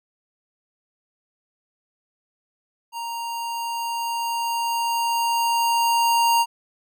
square tone with level ramp, 932.3 Hz, A#5, in tune, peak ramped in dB -29 to -16 dBFS, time 2.92-6.46 s, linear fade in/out 50 ms, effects none

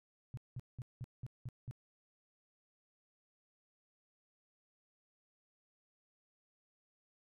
sine tone bursts, 124.6 Hz, B2, 16 cents sharp, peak -40 dBFS, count 7, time 0.34-1.711 s, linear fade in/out 0 ms, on 33 ms, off 190 ms, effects none

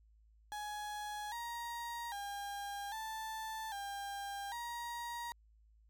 35% pulse tone with pitch steps, 837 / 942 / 806 / 881 / 800 / 947 Hz, G#5 / A#5 / G5 / A5 / G5 / A#5, +13 / +18 / +48 / +2 / +35 / +27 cents, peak -39 dBFS, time 0.52-5.32 s, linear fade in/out 0 ms, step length 800 ms, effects added 54 Hz sine -63 dBFS peak until 5.89 s

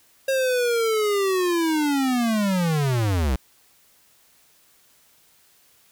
square linear sweep, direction down, 541 to 58.8 Hz, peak -20 dBFS, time 0.28-3.36 s, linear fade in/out 5 ms, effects white hiss -58 dBFS RMS until 5.91 s

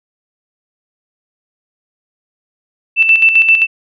sine tone with tremolo, 2660 Hz, E7, 15 cents sharp, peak -4 dBFS, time 2.96-3.67 s, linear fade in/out 50 ms, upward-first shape square, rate 7.6 Hz, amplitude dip 55%, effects none

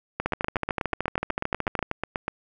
two click trains, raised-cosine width 0.5 ms, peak -10 / -11 dBFS, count 22 / 18, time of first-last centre 0.26-1.827 / 0.2-2.281 s, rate 13.4 / 8.17 Hz, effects none

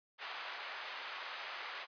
pink band-pass noise, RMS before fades -45 dBFS, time 0.18-1.87 s, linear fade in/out 50 ms, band 1000 to 3200 Hz, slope 12 dB/octave, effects high-pass 400 Hz 12 dB/octave + resampled to 11025 Hz

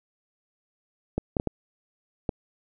clicks, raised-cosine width 2 ms, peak -12 dBFS, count 5, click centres 1.18 / 1.368 / 1.399 / 1.473 / 2.292 s, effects none

